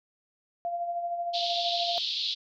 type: tone with tremolo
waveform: sine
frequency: 692 Hz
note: F5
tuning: 16 cents flat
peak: -27 dBFS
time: 0.65-1.98 s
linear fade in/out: 0 ms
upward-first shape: sine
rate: 13 Hz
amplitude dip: 45%
type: band-pass noise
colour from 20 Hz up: pink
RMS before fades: -31 dBFS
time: 1.33-2.35 s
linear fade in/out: 20 ms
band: 3300 to 4400 Hz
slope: 48 dB/octave
effects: none